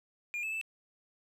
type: tone with pitch steps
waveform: triangle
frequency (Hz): 2413 / 2612 / 2638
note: D7 / E7 / E7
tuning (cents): +46 / -17 / +1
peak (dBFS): -32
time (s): 0.34-0.613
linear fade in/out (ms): 0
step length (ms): 91
effects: none